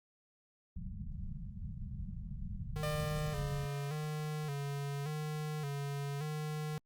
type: low-pass noise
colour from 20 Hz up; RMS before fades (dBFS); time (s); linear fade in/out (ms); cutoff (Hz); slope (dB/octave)
pink; -42; 0.76-3.66; 5; 210; 96
type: tone with vibrato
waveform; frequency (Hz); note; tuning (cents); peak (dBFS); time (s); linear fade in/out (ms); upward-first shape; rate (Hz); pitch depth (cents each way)
square; 146.83; D3; 0; -37; 2.76-6.78; 0; square; 0.87; 67
type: tone with exponential decay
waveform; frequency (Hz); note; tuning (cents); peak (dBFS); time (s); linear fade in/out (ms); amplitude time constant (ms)
sawtooth; 600; D5; +37; -32; 2.83-5.13; 2; 500
effects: Opus 48 kbps